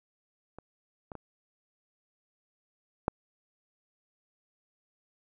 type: clicks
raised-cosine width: 1 ms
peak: -30 / -27 / -27 / -11 dBFS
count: 4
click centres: 0.586 / 1.118 / 1.153 / 3.081 s
effects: none